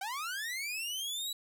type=linear sweep; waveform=sawtooth; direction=up; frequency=740 to 3951 Hz; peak=-32 dBFS; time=0.01-1.33 s; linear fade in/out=5 ms; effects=none